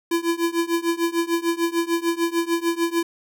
square tone with tremolo, 337.1 Hz, E4, 39 cents sharp, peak -17 dBFS, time 0.11-3.03 s, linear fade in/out 5 ms, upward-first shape triangle, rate 6.7 Hz, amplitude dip 95%, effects none

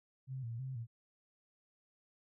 sine tone with vibrato, 123.47 Hz, B2, in tune, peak -39 dBFS, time 0.27-0.87 s, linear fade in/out 50 ms, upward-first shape square, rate 3.1 Hz, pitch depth 110 cents each way, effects none

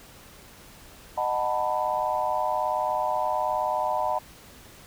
sine chord, B dominant seventh, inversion first, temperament just, 617.4 / 740.8 / 889 / 987.8 Hz, D#5 / F#5 / A5 / B5, -14 / +2 / +18 / 0 cents, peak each -29 dBFS, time 1.17-4.19 s, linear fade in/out 10 ms, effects pink hiss -49 dBFS RMS until 4.86 s

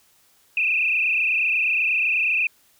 sine tone with frequency modulation, 2556 Hz, D#7, 46 cents sharp, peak -18 dBFS, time 0.57-2.47 s, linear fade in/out 2 ms, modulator 28.2 Hz, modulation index 4.9, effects white hiss -59 dBFS RMS until 2.79 s

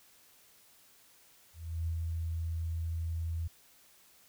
sine tone with ADSR envelope, 82.41 Hz, E2, in tune, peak -30 dBFS, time 1.53-3.48 s, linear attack 340 ms, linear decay 83 ms, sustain -2 dB, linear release 12 ms, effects white hiss -62 dBFS RMS until 4.28 s

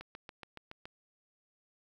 click train, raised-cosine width 0.3 ms, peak -29 dBFS, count 7, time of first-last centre 0.01-0.855 s, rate 7.1 Hz, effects 10-bit

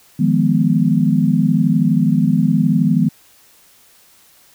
sine chord, F half-diminished seventh, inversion third, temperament equal, 155.56 / 174.61 / 207.7 / 246.9 Hz, Eb3 / F3 / Ab3 / Cb4, 0 / 0 / 0 / 0 cents, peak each -17 dBFS, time 0.19-3.09 s, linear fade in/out 10 ms, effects white hiss -50 dBFS RMS until 4.54 s

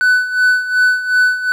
triangle tone with tremolo, 1497 Hz, F#6, 20 cents sharp, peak -6 dBFS, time 0.01-1.52 s, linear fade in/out 0 ms, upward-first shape sine, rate 2.7 Hz, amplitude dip 75%, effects none

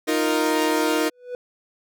sawtooth chord, Eb suspended second, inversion none, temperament equal, 311.1 / 349.2 / 466.2 Hz, Eb4 / F4 / Bb4, 0 / 0 / 0 cents, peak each -18 / -22 / -20 dBFS, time 0.07-1.1 s, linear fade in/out 20 ms
triangle tone with exponential growth, 493.9 Hz, B4, in tune, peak -23 dBFS, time 1.09-1.35 s, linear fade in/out 1 ms, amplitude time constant 55 ms
effects none

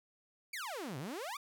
sawtooth exponential two-way sweep, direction down then up, 2400 to 121.4 to 1234 Hz, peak -36 dBFS, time 0.53-1.37 s, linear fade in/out 5 ms, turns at 0.98 s, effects none

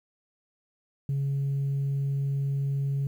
sine tone, 138.7 Hz, C#3, 1 cent sharp, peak -23 dBFS, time 1.09-3.07 s, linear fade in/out 2 ms, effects tanh soft clip ceiling -23 dBFS + 10-bit

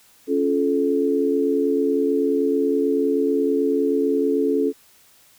sine chord, Db augmented, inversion none, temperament just, 277.2 / 346.5 / 433.1 Hz, Db4 / F4 / A4, 0 / -14 / -27 cents, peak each -21 / -25 / -20 dBFS, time 0.27-4.73 s, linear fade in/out 50 ms, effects white hiss -54 dBFS RMS until 5.38 s

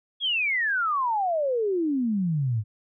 sine exponential sweep, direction down, 3387 to 102 Hz, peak -22 dBFS, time 0.2-2.64 s, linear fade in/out 50 ms, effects none

